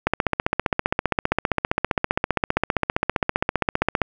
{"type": "click train", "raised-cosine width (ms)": 0.5, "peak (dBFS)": -3, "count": 61, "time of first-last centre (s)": [0.07, 4.017], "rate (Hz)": 15.2, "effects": []}